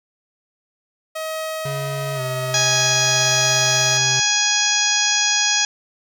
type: tone with tremolo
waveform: sawtooth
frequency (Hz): 634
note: D#5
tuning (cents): +32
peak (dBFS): -20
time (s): 1.15-3.98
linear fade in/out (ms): 10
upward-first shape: triangle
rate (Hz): 0.97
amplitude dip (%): 25
type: tone with pitch glide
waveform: square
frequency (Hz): 139.5 to 130.16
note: C#3 to C3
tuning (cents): +11 to -9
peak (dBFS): -26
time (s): 1.65-4.2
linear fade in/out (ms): 5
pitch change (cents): -120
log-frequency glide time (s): 2.15-2.21
type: harmonic tone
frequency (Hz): 830.6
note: G#5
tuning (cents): 0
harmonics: 1 / 2 / 3 / 4 / 5 / 6 / 7 / 8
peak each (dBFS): -28 / -24 / -25 / -23 / -28 / -23 / -23 / -22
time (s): 2.54-5.65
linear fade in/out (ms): 2
effects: none